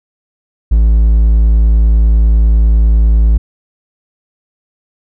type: tone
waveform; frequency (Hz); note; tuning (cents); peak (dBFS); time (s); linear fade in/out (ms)
triangle; 55; A1; 0; -3; 0.71-3.38; 10
effects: none